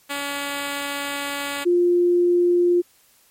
5% pulse / sine tone pair in turn, 283.5 / 351.3 Hz, C#4 / F4, +39 / +10 cents, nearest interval major third, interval 371 cents, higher second, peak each -14 dBFS, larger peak neither, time 0.09-1.65 / 1.65-2.82 s, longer first, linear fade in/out 20 ms, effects white hiss -57 dBFS RMS until 3.3 s + MP3 64 kbps

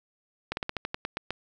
slowing click train, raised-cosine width 0.3 ms, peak -14 dBFS, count 10, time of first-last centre 0.52-1.306 s, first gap 51 ms, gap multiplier 1.13, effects none

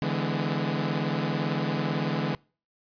sawtooth chord, E dominant seventh, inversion third, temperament equal with one note detuned, 146.83 / 164.81 / 207.7 / 252.7 Hz, D3 / E3 / G#3 / B3, 0 / 0 / 0 / +40 cents, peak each -26 / -27 / -28 / -30 dBFS, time 0.02-2.35 s, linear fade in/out 0 ms, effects noise-tail reverb RT60 0.4 s tail -26 dB re dry + resampled to 11025 Hz

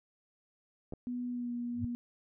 clicks, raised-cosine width 2 ms, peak -29 dBFS, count 2, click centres 0.924 / 0.936 s
sine tone with pitch glide, 245.6 to 240.3 Hz, B3 to B3, -9 to -47 cents, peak -34 dBFS, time 1.07-1.95 s, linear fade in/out 0 ms, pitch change -38 cents, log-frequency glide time 1.3-1.52 s
sine tone with exponential growth, 101.5 Hz, G#2, 39 cents flat, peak -29 dBFS, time 1.73-1.85 s, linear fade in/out 5 ms, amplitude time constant 25 ms
effects none

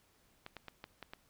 clicks, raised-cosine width 0.3 ms, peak -29 dBFS, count 6, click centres 0.464 / 0.567 / 0.683 / 0.841 / 1.027 / 1.135 s, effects pink hiss -70 dBFS RMS until 1.29 s

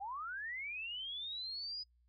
sine linear sweep, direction up, 746 to 5000 Hz, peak -40 dBFS, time 0-1.84 s, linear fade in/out 20 ms, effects noise-tail reverb RT60 0.1 s tail -26 dB re dry + added 60 Hz sine -68 dBFS peak until 2.08 s

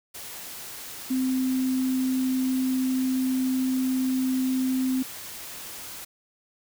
sine tone in noise, 259 Hz, C4, 17 cents flat, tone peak -22 dBFS, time 1.1-5.03 s, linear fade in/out 10 ms, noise white, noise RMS -39 dBFS, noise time 0.14-6.05 s, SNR +14 dB, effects none

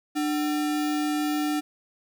sine tone with sample-and-hold, 298.9 Hz, D4, 31 cents sharp, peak -23 dBFS, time 0.15-1.61 s, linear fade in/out 20 ms, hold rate 1050 Hz, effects none

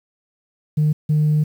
sine tone pair in turn, 151.8 / 151.8 Hz, D#3 / D#3, -42 / -42 cents, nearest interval unison, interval 0 cents, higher neither, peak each -12 dBFS, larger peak neither, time 0.77-0.93 / 1.09-1.44 s, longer second, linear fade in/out 10 ms, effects tanh soft clip ceiling -11 dBFS + 8-bit

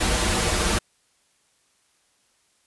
pink noise with comb filter, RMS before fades -22 dBFS, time 0-0.79 s, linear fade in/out 10 ms, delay 7.3 ms, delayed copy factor -0.8, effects white hiss -65 dBFS RMS until 2.66 s + resampled to 24000 Hz

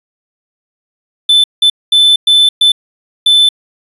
triangle tone bursts at uneven times, 3520 Hz, A7, in tune, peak -3 dBFS, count 6, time 1.29-1.44 / 1.62-1.7 / 1.92-2.16 / 2.27-2.49 / 2.61-2.72 / 3.26-3.49 s, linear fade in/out 5 ms, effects resampled to 32000 Hz + 7-bit

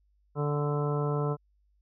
harmonic tone with a mistuned harmonic, 146.5 Hz, D3, 4 cents flat, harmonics 1 / 2 / 3 / 4 / 5 / 6 / 7 / 8 / 9, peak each -28 / -39 / -32 / -39 / -41 / -47 / -39 / -50 / -40 dBFS, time 0.35-1.37 s, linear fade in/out 50 ms, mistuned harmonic 8, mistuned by -35 cents, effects added 50 Hz sine -65 dBFS peak until 1.81 s

